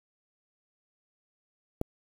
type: click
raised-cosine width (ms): 2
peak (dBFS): -15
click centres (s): 1.814
effects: 7-bit